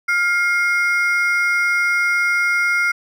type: ring-modulated tone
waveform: triangle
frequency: 1771 Hz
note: A6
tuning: 11 cents sharp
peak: -10 dBFS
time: 0.08-2.92 s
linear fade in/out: 10 ms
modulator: 366 Hz
effects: none